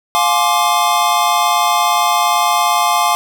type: chord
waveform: square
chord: D half-diminished seventh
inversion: first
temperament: just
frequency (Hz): 704.8 / 845.8 / 1057.2 / 1174.7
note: F5 / Ab5 / C6 / D6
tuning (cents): +16 / +31 / +18 / 0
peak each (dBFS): -18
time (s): 0.15-3.15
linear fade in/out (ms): 0
effects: none